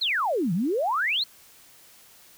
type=exponential two-way sweep; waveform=sine; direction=down then up; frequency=4414 to 157.5 to 4414 Hz; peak=-22 dBFS; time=0.01-1.24 s; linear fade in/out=10 ms; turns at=0.53 s; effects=white hiss -53 dBFS RMS until 2.37 s